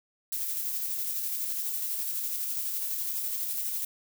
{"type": "noise with tremolo", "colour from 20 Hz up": "violet", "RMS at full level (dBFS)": -31, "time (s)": [0.32, 3.85], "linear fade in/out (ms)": 5, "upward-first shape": "square", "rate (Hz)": 12, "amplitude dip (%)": 25, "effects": []}